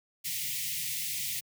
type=band-stop noise; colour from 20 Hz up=white; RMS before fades=-34 dBFS; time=0.24-1.41 s; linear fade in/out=20 ms; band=180 to 1900 Hz; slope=96 dB/octave; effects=high-pass 100 Hz 12 dB/octave